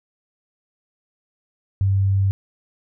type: tone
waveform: sine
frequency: 97.5 Hz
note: G2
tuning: 9 cents flat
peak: -15 dBFS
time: 1.81-2.31 s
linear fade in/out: 0 ms
effects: none